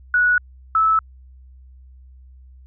sine tone pair in turn, 1467 / 1306.9 Hz, F#6 / E6, -15 / -15 cents, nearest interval major second, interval 200 cents, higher first, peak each -13 dBFS, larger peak neither, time 0.14-0.38 / 0.75-0.99 s, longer neither, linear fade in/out 2 ms, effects added 64 Hz sine -42 dBFS peak until 2.66 s

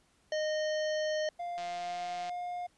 harmonic tone, 616 Hz, D#5, 17 cents flat, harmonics 1 / 3 / 5 / 7 / 9 / 10, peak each -30 / -40 / -44 / -47 / -49 / -50 dBFS, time 0.32-1.29 s, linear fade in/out 2 ms
triangle tone with pitch glide, 698.5 to 711.1 Hz, F5 to F5, 0 to +31 cents, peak -33 dBFS, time 1.39-2.67 s, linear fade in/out 10 ms, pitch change +31 cents, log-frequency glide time 1.64-2.07 s
click train, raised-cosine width 0.2 ms, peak -29 dBFS, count 126, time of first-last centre 1.58-2.294 s, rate 175 Hz
effects pink hiss -69 dBFS RMS until 2.77 s + resampled to 24000 Hz

